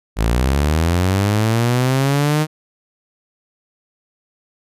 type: linear sweep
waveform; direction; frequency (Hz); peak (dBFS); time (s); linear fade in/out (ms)
sawtooth; up; 51.9 to 156; -10; 0.16-2.47; 50
effects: resampled to 32000 Hz